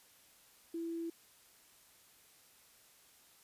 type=tone with quantisation; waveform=sine; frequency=333.2 Hz; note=E4; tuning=19 cents sharp; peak=-37 dBFS; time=0.74-1.1 s; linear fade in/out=5 ms; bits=11; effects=white hiss -64 dBFS RMS until 3.43 s + resampled to 32000 Hz